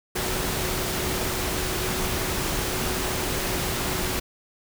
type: tone in noise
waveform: sine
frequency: 370 Hz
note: F#4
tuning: in tune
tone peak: -34 dBFS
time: 0.15-4.2 s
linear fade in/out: 10 ms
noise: pink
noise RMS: -27 dBFS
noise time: 0.15-4.2 s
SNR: -10 dB
effects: none